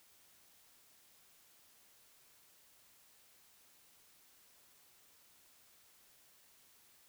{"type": "silence", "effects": ["white hiss -66 dBFS RMS until 7.08 s"]}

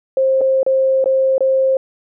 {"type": "tone with dropouts", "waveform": "sine", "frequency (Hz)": 530, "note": "C5", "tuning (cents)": 22, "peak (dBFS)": -11, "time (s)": [0.17, 1.77], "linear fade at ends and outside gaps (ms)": 2, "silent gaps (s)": [[0.41, 0.414], [0.631, 0.664], [1.042, 1.058], [1.381, 1.406]], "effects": []}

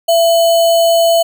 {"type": "tone with sample-and-hold", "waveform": "sine", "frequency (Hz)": 670, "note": "E5", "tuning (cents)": 28, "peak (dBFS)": -7, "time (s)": [0.08, 1.23], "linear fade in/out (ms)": 10, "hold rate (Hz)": 3675, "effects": []}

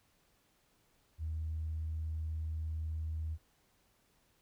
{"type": "tone", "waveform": "sine", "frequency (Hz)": 79.2, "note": "D#2", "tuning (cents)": 31, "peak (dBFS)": -34, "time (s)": [1.18, 3.38], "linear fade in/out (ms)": 50, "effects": ["tanh soft clip ceiling -30 dBFS", "pink hiss -72 dBFS RMS until 4.41 s"]}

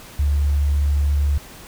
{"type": "tone", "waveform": "sine", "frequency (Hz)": 72, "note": "D2", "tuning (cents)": -34, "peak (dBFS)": -15, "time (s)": [0.19, 1.38], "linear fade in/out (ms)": 5, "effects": ["pink hiss -41 dBFS RMS until 1.67 s"]}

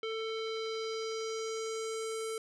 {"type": "tone with low-pass filter sweep", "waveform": "square", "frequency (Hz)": 444.5, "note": "A4", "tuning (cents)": 18, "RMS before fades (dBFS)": -37, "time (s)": [0.03, 2.38], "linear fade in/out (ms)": 2, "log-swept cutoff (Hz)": [3200, 9700], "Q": 2.6, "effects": []}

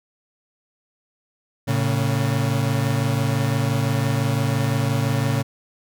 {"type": "tone pair together", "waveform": "35% pulse", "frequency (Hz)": [112.71, 138.59], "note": ["A2", "C#3"], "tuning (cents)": [42, 0], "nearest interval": "major third", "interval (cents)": 358, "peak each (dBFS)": -20, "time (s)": [1.67, 5.43], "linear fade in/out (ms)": 20, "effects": []}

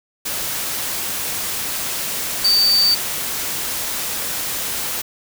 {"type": "tone in noise", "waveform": "sine", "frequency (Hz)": 4600, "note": "D8", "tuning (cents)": -37, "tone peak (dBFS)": -12, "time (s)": [2.44, 2.95], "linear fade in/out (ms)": 10, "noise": "white", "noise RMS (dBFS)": -24, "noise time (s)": [0.25, 5.02], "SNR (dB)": 9, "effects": []}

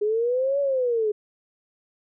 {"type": "linear two-way sweep", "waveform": "sine", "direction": "up then down", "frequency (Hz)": [410, 570, 412.8], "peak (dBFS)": -20, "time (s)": [0.01, 1.12], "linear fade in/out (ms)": 10, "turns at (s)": 0.6, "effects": []}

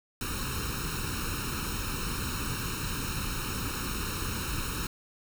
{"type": "noise with comb filter", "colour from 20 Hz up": "pink", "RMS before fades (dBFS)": -33, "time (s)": [0.21, 4.87], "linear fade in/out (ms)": 2, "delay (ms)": 0.74, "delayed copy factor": 0.95, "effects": []}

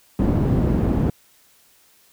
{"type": "low-pass noise", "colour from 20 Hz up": "white", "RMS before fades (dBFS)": -19, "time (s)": [0.19, 1.1], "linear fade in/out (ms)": 2, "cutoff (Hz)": 230, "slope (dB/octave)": 12, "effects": ["white hiss -56 dBFS RMS until 2.12 s"]}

